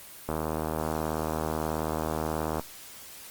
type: click train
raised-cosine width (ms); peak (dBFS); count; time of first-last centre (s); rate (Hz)
1; -15; 182; 0.29-2.596; 78.5
effects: white hiss -46 dBFS RMS until 3.3 s + Opus 24 kbps